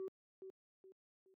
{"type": "tone with echo", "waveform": "sine", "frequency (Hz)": 380.7, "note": "F#4", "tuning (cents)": 49, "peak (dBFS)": -39, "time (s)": [0, 0.08], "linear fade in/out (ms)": 0, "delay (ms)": 420, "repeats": 3, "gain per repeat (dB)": -9, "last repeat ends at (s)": 1.34, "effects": ["tanh soft clip ceiling -38 dBFS", "high-pass 200 Hz 12 dB/octave"]}